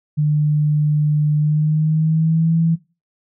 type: tone with pitch glide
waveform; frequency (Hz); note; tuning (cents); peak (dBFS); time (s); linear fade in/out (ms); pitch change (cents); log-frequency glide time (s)
sine; 150 to 164.52; D3 to E3; +37 to -3; -13; 0.17-2.76; 20; +160; 1.38-2.56
effects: noise-tail reverb RT60 0.3 s tail -19 dB re dry